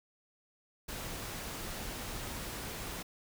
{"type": "noise", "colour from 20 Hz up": "pink", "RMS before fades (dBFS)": -41, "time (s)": [0.88, 3.03], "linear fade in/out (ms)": 10, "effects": []}